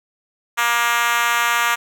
5% pulse tone with high-pass filter, 236.2 Hz, A#3, 23 cents sharp, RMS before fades -18 dBFS, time 0.57-1.76 s, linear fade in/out 20 ms, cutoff 1100 Hz, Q 1.8, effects none

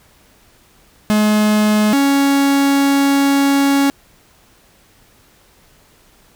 45% pulse tone pair in turn, 212.1 / 278.3 Hz, G#3 / C#4, +37 / +7 cents, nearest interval perfect fourth, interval 470 cents, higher second, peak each -11 dBFS, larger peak neither, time 1.1-1.93 / 1.93-3.9 s, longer second, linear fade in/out 0 ms, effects pink hiss -51 dBFS RMS until 6.35 s

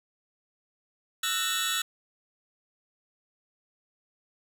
25% pulse tone cluster, 1324 / 1483 / 1839 / 3404 / 3873 Hz, E6 / F#6 / A#6 / G#7 / B7, +7 / +4 / -24 / +42 / -35 cents, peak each -30 / -31 / -31 / -29 / -28 dBFS, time 1.23-1.82 s, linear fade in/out 5 ms, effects none

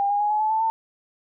sine tone with pitch steps, 802 / 817 / 832.2 / 847.7 / 863.5 / 879.7 / 896.1 Hz, G5 / G#5 / G#5 / G#5 / A5 / A5 / A5, +39 / -29 / +3 / +35 / -33 / -1 / +31 cents, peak -19 dBFS, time 0-0.7 s, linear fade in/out 0 ms, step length 100 ms, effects none

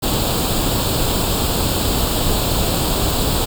pink noise with comb filter, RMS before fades -18 dBFS, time 0.02-3.46 s, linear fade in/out 20 ms, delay 0.25 ms, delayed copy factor +0.7, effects none

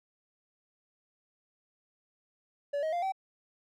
triangle tone with pitch steps, 572 / 631 / 696.1 / 768 Hz, D5 / D#5 / F5 / G5, -46 / +24 / -6 / -36 cents, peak -27 dBFS, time 2.73-3.122 s, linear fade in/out 10 ms, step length 98 ms, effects none

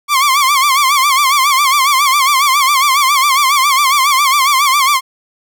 sawtooth tone with vibrato, 1108.7 Hz, C#6, in tune, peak -5 dBFS, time 0.08-5.01 s, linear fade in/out 50 ms, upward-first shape sine, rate 7.3 Hz, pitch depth 120 cents each way, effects none

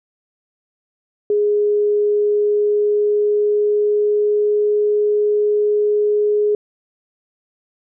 sine tone with pitch glide, 415.3 to 417.9 Hz, G#4 to G#4, 0 to +11 cents, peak -13 dBFS, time 1.3-6.55 s, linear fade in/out 2 ms, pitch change +11 cents, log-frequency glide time 1.97-4.69 s, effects none

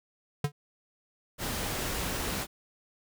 square tone with exponential decay, 145.3 Hz, D3, 18 cents flat, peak -23 dBFS, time 0.44-0.52 s, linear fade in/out 5 ms, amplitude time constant 17 ms
pink noise, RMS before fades -33 dBFS, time 1.38-2.47 s, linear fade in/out 50 ms
effects none

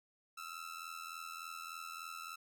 sawtooth ring-modulated tone, 1324 Hz, E6, 7 cents sharp, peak -38 dBFS, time 0.37-2.36 s, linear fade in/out 10 ms, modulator 41.7 Hz, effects none

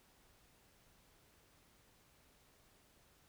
silence, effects pink hiss -69 dBFS RMS until 3.28 s

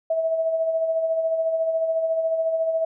sine tone with tremolo, 650 Hz, E5, 24 cents flat, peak -18 dBFS, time 0.1-2.85 s, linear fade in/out 5 ms, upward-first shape sine, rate 14 Hz, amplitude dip 45%, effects none

